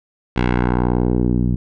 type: tone with low-pass filter sweep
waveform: 10% pulse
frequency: 61 Hz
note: B1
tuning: 21 cents flat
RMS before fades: -17 dBFS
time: 0.36-1.56 s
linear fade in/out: 5 ms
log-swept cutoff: 3000 to 170 Hz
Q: 1.2
effects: none